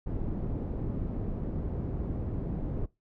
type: low-pass noise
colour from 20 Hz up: pink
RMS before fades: -33 dBFS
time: 0.06-2.86 s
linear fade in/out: 10 ms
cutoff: 340 Hz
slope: 12 dB/octave
effects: noise-tail reverb RT60 0.2 s tail -19 dB re dry